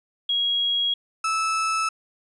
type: tone pair in turn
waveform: sine / 35% pulse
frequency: 3300 / 1309.6 Hz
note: G#7 / E6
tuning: -12 / -12 cents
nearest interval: octave + major third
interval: 1600 cents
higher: first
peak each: -20 dBFS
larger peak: neither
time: 0.29-0.94 / 1.24-1.89 s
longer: neither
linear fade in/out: 5 ms
effects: resampled to 24000 Hz + 10-bit